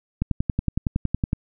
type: click train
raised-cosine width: 5 ms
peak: -9 dBFS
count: 13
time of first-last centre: 0.22-1.331 s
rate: 10.8 Hz
effects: none